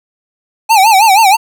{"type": "tone with vibrato", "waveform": "square", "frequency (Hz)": 830, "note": "G#5", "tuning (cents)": -1, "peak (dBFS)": -5, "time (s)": [0.69, 1.37], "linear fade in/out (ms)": 20, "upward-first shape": "sine", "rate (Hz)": 6.3, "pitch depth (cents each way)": 170, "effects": []}